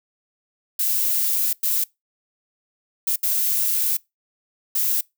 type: noise bursts at uneven times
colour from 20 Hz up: violet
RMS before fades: -21 dBFS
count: 5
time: 0.79-1.53 / 1.63-1.84 / 3.07-3.16 / 3.23-3.97 / 4.75-5.01 s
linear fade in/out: 5 ms
effects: noise-tail reverb RT60 0.2 s tail -24 dB re dry